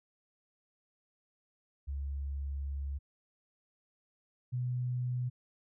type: tone pair in turn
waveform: sine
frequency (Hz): 69.7 / 124.44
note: C#2 / B2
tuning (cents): +10 / +14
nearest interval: minor seventh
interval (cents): 1004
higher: second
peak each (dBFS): -34 / -31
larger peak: second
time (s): 1.87-2.99 / 4.52-5.3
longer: first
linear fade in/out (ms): 20
effects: none